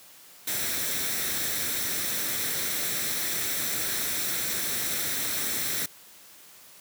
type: noise with comb filter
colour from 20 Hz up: white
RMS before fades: -29 dBFS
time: 0.47-5.86 s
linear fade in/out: 5 ms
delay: 0.52 ms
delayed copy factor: +0.5
effects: white hiss -51 dBFS RMS until 6.8 s + high-pass 100 Hz 12 dB/octave